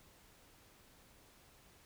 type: silence
effects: pink hiss -64 dBFS RMS until 1.85 s